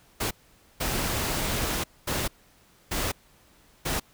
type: noise bursts at uneven times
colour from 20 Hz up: pink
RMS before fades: -28 dBFS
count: 5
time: 0.2-0.31 / 0.8-1.84 / 2.07-2.28 / 2.91-3.12 / 3.85-4 s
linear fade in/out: 10 ms
effects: pink hiss -59 dBFS RMS until 4.13 s